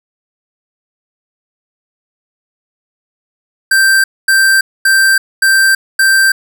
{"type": "tone bursts", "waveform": "square", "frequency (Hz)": 1568, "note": "G6", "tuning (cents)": 0, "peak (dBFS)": -7, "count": 5, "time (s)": [3.71, 6.32], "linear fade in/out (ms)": 5, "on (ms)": 330, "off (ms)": 240, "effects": []}